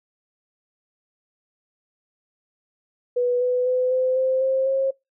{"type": "tone with pitch steps", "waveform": "sine", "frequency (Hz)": [490.9, 498.3, 505.9, 513.5, 521.3, 529.2, 537.2], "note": ["B4", "B4", "B4", "C5", "C5", "C5", "C5"], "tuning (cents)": [-10, 15, 42, -33, -6, 20, 46], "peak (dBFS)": -18, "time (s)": [3.16, 4.91], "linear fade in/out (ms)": 10, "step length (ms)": 250, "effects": ["noise-tail reverb RT60 0.2 s tail -25 dB re dry"]}